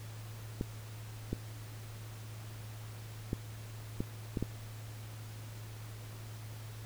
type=clicks; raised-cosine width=3 ms; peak=-20 dBFS; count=6; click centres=0.611 / 1.33 / 3.331 / 4.005 / 4.372 / 4.426 s; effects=added 109 Hz sine -44 dBFS peak until 6.85 s + pink hiss -53 dBFS RMS until 6.85 s